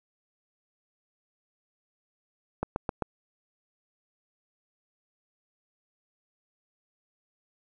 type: click train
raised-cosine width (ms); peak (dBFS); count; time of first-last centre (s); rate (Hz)
1; -14; 4; 2.63-3.023; 7.64
effects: none